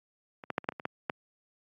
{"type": "clicks", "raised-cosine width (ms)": 0.5, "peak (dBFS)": [-28, -17, -12, -29, -12, -30, -23, -16, -14], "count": 9, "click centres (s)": [0.438, 0.503, 0.581, 0.643, 0.689, 0.722, 0.798, 0.854, 1.098], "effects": ["high-pass 150 Hz 12 dB/octave", "AAC 64 kbps"]}